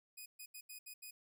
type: tone bursts at uneven times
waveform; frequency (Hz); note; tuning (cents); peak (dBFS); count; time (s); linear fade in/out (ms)
5% pulse; 2489; D#7; 0; -39; 6; 0.17-0.26 / 0.39-0.46 / 0.54-0.61 / 0.69-0.79 / 0.86-0.94 / 1.02-1.11; 10
effects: none